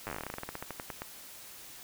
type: slowing click train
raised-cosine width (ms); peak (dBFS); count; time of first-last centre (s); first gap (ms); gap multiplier
0.5; -22; 23; 0.07-1.019; 9; 1.13
effects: white hiss -49 dBFS RMS until 1.83 s